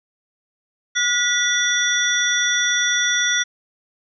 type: tone cluster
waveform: sine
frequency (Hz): 1442 / 1950 / 3468 / 5780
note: F#6 / B6 / A7 / F#8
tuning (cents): -45 / -23 / -26 / -41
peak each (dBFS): -22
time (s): 0.95-3.44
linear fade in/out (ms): 20
effects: none